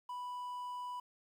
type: tone with quantisation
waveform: triangle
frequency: 987.8 Hz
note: B5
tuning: in tune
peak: -38 dBFS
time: 0.09-1 s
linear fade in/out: 5 ms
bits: 11
effects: none